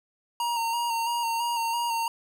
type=tone with vibrato; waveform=square; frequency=932.3 Hz; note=A#5; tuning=in tune; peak=-26 dBFS; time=0.4-2.08 s; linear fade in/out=2 ms; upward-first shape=square; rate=3 Hz; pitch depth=27 cents each way; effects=none